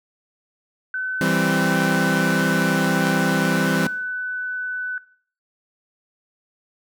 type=tone with pitch glide; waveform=sine; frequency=1515 to 1498.5 Hz; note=F#6 to F#6; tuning=+40 to +22 cents; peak=-23 dBFS; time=0.94-4.98 s; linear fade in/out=2 ms; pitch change=-18 cents; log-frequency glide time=1.71-2.93 s
type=chord; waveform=sawtooth; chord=C major; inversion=first; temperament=equal; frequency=164.81 / 196 / 261.6 Hz; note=E3 / G3 / C4; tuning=0 / 0 / 0 cents; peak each=-19 dBFS; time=1.21-3.87 s; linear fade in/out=2 ms
effects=noise-tail reverb RT60 0.5 s tail -19 dB re dry